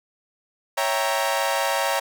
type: chord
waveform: sawtooth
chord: C# diminished seventh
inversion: none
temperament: equal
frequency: 554.4 / 659.3 / 784 / 932.3 Hz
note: C#5 / E5 / G5 / Bb5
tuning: 0 / 0 / 0 / 0 cents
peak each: -22 / -24 / -24 / -22 dBFS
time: 0.77-2 s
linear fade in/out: 10 ms
effects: none